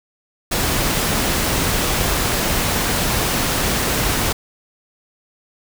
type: noise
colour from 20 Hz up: pink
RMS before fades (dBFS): -19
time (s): 0.51-4.33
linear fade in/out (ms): 10
effects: none